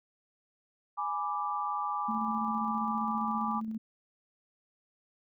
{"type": "chord", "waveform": "sine", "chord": "G# diminished", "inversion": "none", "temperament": "equal", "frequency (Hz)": [830.6, 987.8, 1174.7], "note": ["G#5", "B5", "D6"], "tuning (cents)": [0, 0, 0], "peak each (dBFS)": [-35, -37, -33], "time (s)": [0.97, 3.61], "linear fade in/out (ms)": 20}
{"type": "tone with tremolo", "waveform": "sine", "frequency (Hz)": 220.3, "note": "A3", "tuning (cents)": 2, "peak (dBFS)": -32, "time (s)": [2.08, 3.78], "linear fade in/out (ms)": 10, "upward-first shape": "square", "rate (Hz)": 15, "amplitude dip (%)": 30}
{"effects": []}